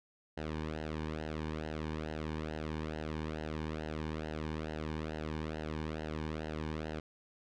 sawtooth tone with flanger, 77.78 Hz, D#2, in tune, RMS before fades -39 dBFS, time 0.37-7 s, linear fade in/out 5 ms, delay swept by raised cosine 0.85 to 1.54 ms, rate 2.3 Hz, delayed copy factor -0.8, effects low-pass 4000 Hz 12 dB/octave

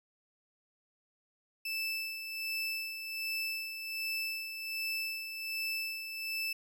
30% pulse tone with tremolo, 2637 Hz, E7, in tune, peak -30 dBFS, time 1.65-6.53 s, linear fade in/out 5 ms, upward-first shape sine, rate 1.3 Hz, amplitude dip 55%, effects none

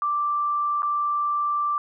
sine tone with dropouts, 1174.7 Hz, D6, in tune, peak -21 dBFS, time 0.02-1.78 s, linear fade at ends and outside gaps 1 ms, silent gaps 0.821-0.83 s, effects none

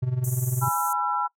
triangle tone with tremolo, 126.3 Hz, B2, 39 cents sharp, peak -18 dBFS, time 0.02-0.69 s, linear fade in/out 10 ms, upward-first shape sine, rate 20 Hz, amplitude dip 75%
white band-pass noise, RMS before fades -35 dBFS, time 0.24-0.93 s, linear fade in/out 2 ms, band 6200 to 15000 Hz, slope 96 dB/octave
sine chord, E major, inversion first, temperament equal with one note detuned, 830.6 / 987.8 / 1346.2 Hz, G#5 / B5 / E6, 0 / 0 / +36 cents, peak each -28 / -28 / -26 dBFS, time 0.61-1.28 s, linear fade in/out 20 ms
effects noise-tail reverb RT60 0.1 s tail -21 dB re dry

